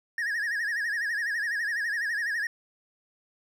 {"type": "tone with vibrato", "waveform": "triangle", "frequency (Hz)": 1760, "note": "A6", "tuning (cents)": 0, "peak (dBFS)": -25, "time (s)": [0.18, 2.47], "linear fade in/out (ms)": 2, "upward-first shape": "sine", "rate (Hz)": 12, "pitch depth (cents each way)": 130, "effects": []}